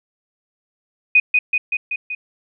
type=tone with echo; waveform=sine; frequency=2489 Hz; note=D#7; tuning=in tune; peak=-8 dBFS; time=1.15-1.2 s; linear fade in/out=5 ms; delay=190 ms; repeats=5; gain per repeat=-3 dB; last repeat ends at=2.15 s; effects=none